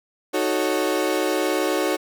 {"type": "chord", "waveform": "35% pulse", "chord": "D# half-diminished seventh", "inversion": "none", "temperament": "equal", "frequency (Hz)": [311.1, 370, 440, 554.4], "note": ["D#4", "F#4", "A4", "C#5"], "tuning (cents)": [0, 0, 0, 0], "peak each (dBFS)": [-24, -23, -26, -24], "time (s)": [0.33, 1.97], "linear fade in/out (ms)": 20, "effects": []}